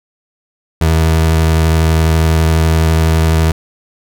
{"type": "tone with vibrato", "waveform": "30% pulse", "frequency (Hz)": 80.5, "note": "E2", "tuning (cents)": -41, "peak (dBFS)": -6, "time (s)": [0.81, 3.52], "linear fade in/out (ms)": 5, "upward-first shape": "sine", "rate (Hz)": 12, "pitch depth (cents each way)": 14, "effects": []}